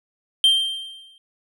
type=tone with exponential decay; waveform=triangle; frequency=3156 Hz; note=G7; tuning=11 cents sharp; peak=-9 dBFS; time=0.44-1.18 s; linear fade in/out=1 ms; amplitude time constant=160 ms; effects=none